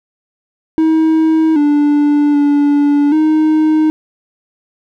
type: tone with pitch steps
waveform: triangle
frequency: 318.7 / 292.6 / 288.7 / 311 Hz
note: D#4 / D4 / D4 / D#4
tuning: +42 / -6 / -30 / -1 cents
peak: -6 dBFS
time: 0.78-3.9 s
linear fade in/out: 0 ms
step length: 780 ms
effects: none